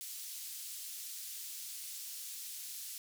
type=band-pass noise; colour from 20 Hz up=white; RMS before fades=-45 dBFS; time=0.01-2.98 s; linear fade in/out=0 ms; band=3900 to 16000 Hz; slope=12 dB/octave; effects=none